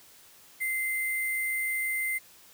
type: tone with sample-and-hold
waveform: sine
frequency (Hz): 2078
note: C7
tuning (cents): -12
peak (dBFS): -27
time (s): 0.6-2.19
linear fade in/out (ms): 20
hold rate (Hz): 11025
effects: white hiss -55 dBFS RMS until 2.53 s